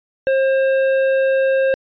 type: tone with hard clipping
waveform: sine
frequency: 534 Hz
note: C5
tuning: 35 cents sharp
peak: -15 dBFS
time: 0.27-1.74 s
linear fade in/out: 0 ms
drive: 9 dB
effects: resampled to 11025 Hz